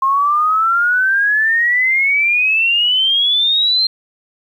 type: exponential sweep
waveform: sine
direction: up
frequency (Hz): 1063 to 4186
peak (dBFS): -11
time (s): 0.02-3.87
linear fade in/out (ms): 5
effects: 8-bit